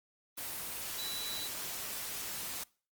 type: tone in noise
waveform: sine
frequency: 3951 Hz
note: B7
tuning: in tune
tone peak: -39 dBFS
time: 0.98-1.48 s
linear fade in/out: 10 ms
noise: white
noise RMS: -40 dBFS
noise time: 0.37-2.64 s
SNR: -2 dB
effects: noise-tail reverb RT60 0.4 s tail -23 dB re dry + Opus 24 kbps